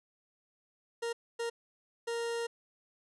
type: tone bursts at uneven times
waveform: 40% pulse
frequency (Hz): 466.2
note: A#4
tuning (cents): 0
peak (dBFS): -32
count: 3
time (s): 1.02-1.13 / 1.39-1.5 / 2.07-2.47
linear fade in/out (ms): 10
effects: resampled to 24000 Hz